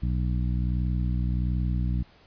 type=harmonic tone; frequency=61.4 Hz; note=B1; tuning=9 cents flat; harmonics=1 / 2 / 3 / 4 / 5; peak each=-25 / -29 / -32 / -41 / -42 dBFS; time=0.02-2.03 s; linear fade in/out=10 ms; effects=pink hiss -57 dBFS RMS until 2.26 s + resampled to 11025 Hz